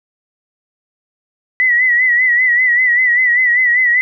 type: tone with vibrato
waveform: sine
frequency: 1968 Hz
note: B6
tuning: 7 cents flat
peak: -9 dBFS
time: 1.6-4.01 s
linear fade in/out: 0 ms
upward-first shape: sine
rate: 5.1 Hz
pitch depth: 68 cents each way
effects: none